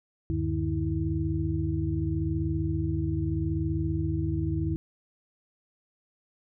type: tone cluster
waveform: sine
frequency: 76.7 / 97.5 / 152.2 / 324.3 Hz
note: D#2 / G2 / D#3 / E4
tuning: -24 / -9 / -38 / -28 cents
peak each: -31 dBFS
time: 0.3-4.76 s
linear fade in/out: 0 ms
effects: none